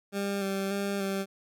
20% pulse tone with vibrato, 197.2 Hz, G3, 11 cents sharp, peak -24 dBFS, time 0.12-1.26 s, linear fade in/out 50 ms, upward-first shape square, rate 1.7 Hz, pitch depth 20 cents each way, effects none

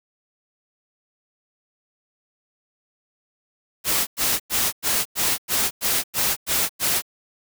white noise bursts, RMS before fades -21 dBFS, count 10, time 3.84-7.022 s, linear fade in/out 50 ms, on 230 ms, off 98 ms, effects none

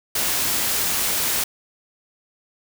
white noise, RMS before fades -22 dBFS, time 0.15-1.44 s, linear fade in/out 5 ms, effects none

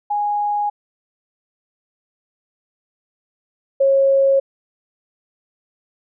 sine tone pair in turn, 827 / 545 Hz, G#5 / C#5, -8 / -29 cents, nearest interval perfect fifth, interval 721 cents, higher first, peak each -17 / -11 dBFS, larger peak second, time 0.1-0.7 / 3.8-4.4 s, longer neither, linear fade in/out 10 ms, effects none

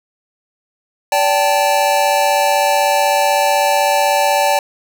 square chord, D suspended fourth, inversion none, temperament equal with one note detuned, 577.6 / 784 / 880 Hz, D5 / G5 / A5, -29 / 0 / 0 cents, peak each -17 dBFS, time 1.12-4.59 s, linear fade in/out 2 ms, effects none

